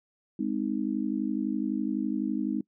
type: chord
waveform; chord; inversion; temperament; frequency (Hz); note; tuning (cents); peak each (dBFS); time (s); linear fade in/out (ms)
sine; Ab major; none; just; 207.7 / 259.6 / 311.5; Ab3 / C4 / Eb4; 0 / -13 / +2; -31; 0.39-2.61; 5
effects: noise-tail reverb RT60 0.1 s tail -23 dB re dry